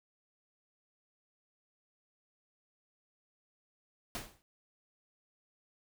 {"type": "noise with exponential decay", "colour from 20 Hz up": "pink", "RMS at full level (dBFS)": -36, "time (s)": [4.15, 4.42], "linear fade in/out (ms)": 0, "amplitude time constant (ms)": 57, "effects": []}